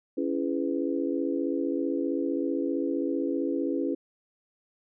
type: chord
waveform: sine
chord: C# minor seventh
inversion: none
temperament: just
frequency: 277.2 / 332.6 / 415.8 / 498.9 Hz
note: C#4 / E4 / G#4 / B4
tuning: 0 / +16 / +2 / +17 cents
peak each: -29 / -30 / -34 / -34 dBFS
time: 0.17-3.95 s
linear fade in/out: 10 ms
effects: none